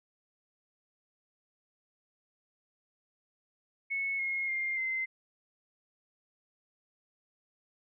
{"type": "tone with pitch steps", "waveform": "sine", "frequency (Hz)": [2200, 2156, 2113, 2071], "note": ["C#7", "C#7", "C7", "C7"], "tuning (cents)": [-14, -49, 16, -18], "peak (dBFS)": -30, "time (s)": [3.9, 5.06], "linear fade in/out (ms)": 20, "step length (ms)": 290, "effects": []}